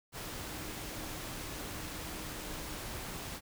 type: tone in noise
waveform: sine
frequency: 309.9 Hz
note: D#4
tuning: 7 cents flat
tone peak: -51 dBFS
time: 0.39-2.81 s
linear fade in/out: 50 ms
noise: pink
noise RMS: -42 dBFS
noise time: 0.12-3.41 s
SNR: -12 dB
effects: none